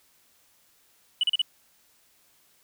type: tone bursts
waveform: sine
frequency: 2960 Hz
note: F#7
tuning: in tune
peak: -18 dBFS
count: 4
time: 1.21-1.417 s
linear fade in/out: 2 ms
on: 24 ms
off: 37 ms
effects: tanh soft clip ceiling -17 dBFS + white hiss -63 dBFS RMS until 2.63 s